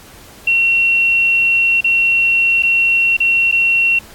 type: tone with dropouts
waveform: sine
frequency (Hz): 2730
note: F7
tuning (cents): -40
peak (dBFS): -10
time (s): 0.47-3.99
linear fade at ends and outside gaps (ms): 5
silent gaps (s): 1.808-1.843 / 2.625-2.633 / 3.168-3.202 / 3.514-3.523
effects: pink hiss -40 dBFS RMS until 4.14 s + AAC 64 kbps